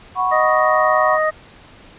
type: chord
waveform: sine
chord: F# suspended fourth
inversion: none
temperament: equal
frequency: 740 / 987.8 / 1108.7 Hz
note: F#5 / B5 / C#6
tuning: 0 / 0 / 0 cents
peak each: -20 / -23 / -18 dBFS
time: 0.15-1.19 s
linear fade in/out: 50 ms
type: harmonic tone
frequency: 622.3 Hz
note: D#5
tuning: in tune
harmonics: 1 / 2 / 3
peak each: -17 / -20 / -22 dBFS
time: 0.31-1.31 s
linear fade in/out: 20 ms
effects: pink hiss -44 dBFS RMS until 1.98 s + resampled to 8000 Hz